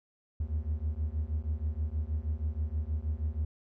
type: beating tone pair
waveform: triangle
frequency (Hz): 73.42 / 79.72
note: D2 / D#2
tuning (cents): 0 / +43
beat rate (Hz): 6.3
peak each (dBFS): -31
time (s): 0.4-3.45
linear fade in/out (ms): 5
effects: none